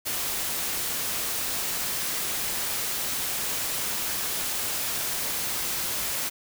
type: noise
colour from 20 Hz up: white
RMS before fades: -29 dBFS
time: 0.05-6.3 s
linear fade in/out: 20 ms
effects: none